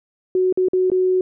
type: tone with dropouts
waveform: sine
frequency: 370 Hz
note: F#4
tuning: in tune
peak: -14 dBFS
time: 0.35-1.21 s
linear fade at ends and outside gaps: 2 ms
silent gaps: 0.526-0.574 / 0.685-0.733 / 0.901-0.917 s
effects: none